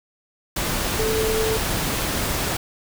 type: tone in noise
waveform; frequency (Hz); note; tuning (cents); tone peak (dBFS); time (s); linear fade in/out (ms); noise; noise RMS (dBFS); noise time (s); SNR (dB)
sine; 440; A4; 0; -21; 0.99-1.57; 5; pink; -24; 0.56-2.57; 0
effects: none